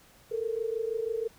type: tone pair together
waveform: sine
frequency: 440 / 466.2 Hz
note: A4 / A#4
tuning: 0 / 0 cents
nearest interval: minor second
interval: 100 cents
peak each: -31 / -32 dBFS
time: 0.31-1.28 s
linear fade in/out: 10 ms
effects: pink hiss -58 dBFS RMS until 1.38 s